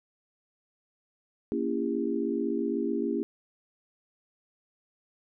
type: chord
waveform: sine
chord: A# diminished seventh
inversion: none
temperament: just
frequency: 233.1 / 279.7 / 335.6 / 402.8 Hz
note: A#3 / C#4 / E4 / G4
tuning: 0 / +16 / +31 / +47 cents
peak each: -32 dBFS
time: 1.52-3.23 s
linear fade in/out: 0 ms
effects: none